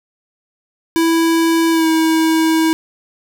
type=tone with pitch glide; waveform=square; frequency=329.6 to 321.7 Hz; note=E4 to E4; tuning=0 to -42 cents; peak=-12 dBFS; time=0.96-2.73 s; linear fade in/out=0 ms; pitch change=-42 cents; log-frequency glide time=1.71-1.87 s; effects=none